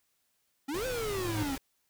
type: exponential two-way sweep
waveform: square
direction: up then down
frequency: 261.6 to 526 to 261.6 Hz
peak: -33 dBFS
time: 0.68-1.56 s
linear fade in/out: 10 ms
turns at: 0.86 s
type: tone with exponential growth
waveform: square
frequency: 107.3 Hz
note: A2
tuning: 43 cents flat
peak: -30 dBFS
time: 0.69-1.43 s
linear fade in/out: 0 ms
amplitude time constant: 160 ms
type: noise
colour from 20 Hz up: pink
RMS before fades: -40 dBFS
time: 0.74-1.58 s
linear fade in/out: 5 ms
effects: white hiss -75 dBFS RMS until 1.89 s